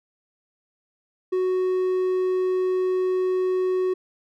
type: tone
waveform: triangle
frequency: 370 Hz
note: F#4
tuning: in tune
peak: -18 dBFS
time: 1.32-3.94 s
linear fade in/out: 10 ms
effects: none